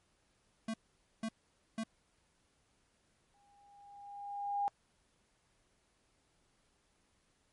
square tone bursts, 222.9 Hz, A3, 23 cents sharp, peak -36 dBFS, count 3, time 0.68-1.837 s, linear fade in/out 5 ms, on 59 ms, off 490 ms
sine tone with exponential growth, 810 Hz, G#5, 43 cents flat, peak -29 dBFS, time 3.34-4.68 s, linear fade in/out 0 ms, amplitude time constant 290 ms
effects pink hiss -74 dBFS RMS until 7.52 s + MP3 48 kbps

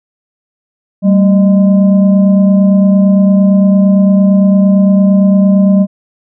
sine tone with frequency modulation, 194.1 Hz, G3, 17 cents flat, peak -4 dBFS, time 1.02-5.87 s, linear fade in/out 50 ms, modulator 417 Hz, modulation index 0.49, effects none

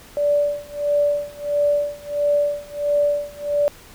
sine tone with tremolo, 582 Hz, D5, 16 cents flat, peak -14 dBFS, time 0.17-3.68 s, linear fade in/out 0 ms, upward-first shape sine, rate 1.5 Hz, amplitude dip 95%, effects pink hiss -45 dBFS RMS until 3.94 s

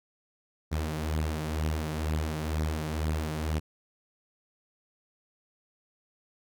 sawtooth beating tone pair, 76.1 / 78.2 Hz, D#2 / D#2, -38 / +9 cents, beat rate 2.1 Hz, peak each -30 / -26 dBFS, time 0.71-3.6 s, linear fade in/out 20 ms, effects none

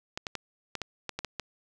clicks, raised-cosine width 0.2 ms, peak -16 dBFS, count 9, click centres 0.175 / 0.268 / 0.353 / 0.753 / 0.817 / 1.093 / 1.19 / 1.247 / 1.397 s, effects none

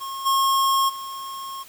square tone with level steps, 1082 Hz, C#6, 42 cents flat, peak -30 / -18 / -32 dBFS, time 0-1.64 s, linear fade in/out 20 ms, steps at 0.25 / 0.88 s, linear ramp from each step 20 ms, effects white hiss -47 dBFS RMS until 1.68 s

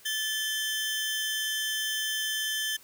sawtooth tone pair together, 1745 / 3109 Hz, A6 / G7, -15 / -15 cents, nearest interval minor seventh, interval 1000 cents, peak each -28 dBFS, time 0.05-2.77 s, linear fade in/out 10 ms, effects white hiss -55 dBFS RMS until 2.83 s

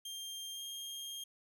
sawtooth tone with pitch glide, 3193 to 3219 Hz, G7 to G7, +31 to +45 cents, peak -39 dBFS, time 0.05-1.24 s, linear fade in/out 5 ms, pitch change +14 cents, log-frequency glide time 0.53-0.61 s, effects none

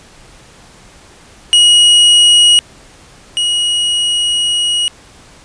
45% pulse tone pair in turn, 2900 / 2900 Hz, F#7 / F#7, -35 / -35 cents, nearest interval unison, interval 0 cents, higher neither, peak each -4 / -11 dBFS, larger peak first, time 1.53-2.59 / 3.37-4.88 s, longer second, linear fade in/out 0 ms, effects pink hiss -41 dBFS RMS until 5.44 s + resampled to 22050 Hz

